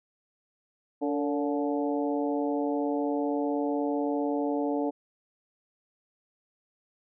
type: harmonic tone with a mistuned harmonic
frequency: 143.8 Hz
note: D3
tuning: 36 cents flat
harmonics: 2 / 3 / 4 / 5 / 6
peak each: -28 / -32 / -34 / -36 / -38 dBFS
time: 1.01-4.91 s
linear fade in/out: 20 ms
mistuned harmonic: 3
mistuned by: +62 cents
effects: none